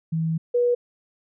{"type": "tone pair in turn", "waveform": "sine", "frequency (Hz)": [161.9, 485.2], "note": ["E3", "B4"], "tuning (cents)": [-31, -31], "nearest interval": "octave + perfect fifth", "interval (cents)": 1900, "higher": "second", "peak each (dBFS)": [-21, -17], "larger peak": "second", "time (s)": [[0.12, 0.38], [0.54, 0.75]], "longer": "first", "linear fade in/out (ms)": 10, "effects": []}